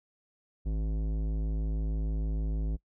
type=tone with tanh clipping; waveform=sine; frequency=53.2 Hz; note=G#1; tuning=42 cents sharp; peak=-30 dBFS; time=0.65-2.77 s; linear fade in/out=20 ms; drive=15 dB; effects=noise-tail reverb RT60 0.1 s tail -22 dB re dry